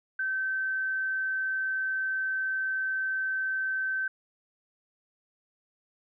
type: tone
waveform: sine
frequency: 1543 Hz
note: G6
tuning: 28 cents flat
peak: -27 dBFS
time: 0.19-4.08 s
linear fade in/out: 5 ms
effects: none